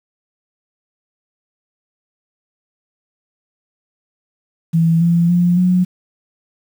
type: tone with pitch steps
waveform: sine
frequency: 164.9 / 170.22 / 175.72 / 181.39 Hz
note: E3 / F3 / F3 / F#3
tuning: +1 / -44 / +11 / -34 cents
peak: -10 dBFS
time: 4.73-5.85 s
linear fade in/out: 20 ms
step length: 280 ms
effects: 7-bit